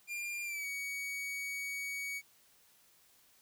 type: tone with pitch glide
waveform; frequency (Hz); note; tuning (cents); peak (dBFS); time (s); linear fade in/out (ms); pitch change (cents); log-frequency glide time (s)
45% pulse; 2398 to 2250; D7 to C#7; +36 to +25; -37; 0.07-2.22; 50; -111; 0.44-0.66
effects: white hiss -66 dBFS RMS until 3.41 s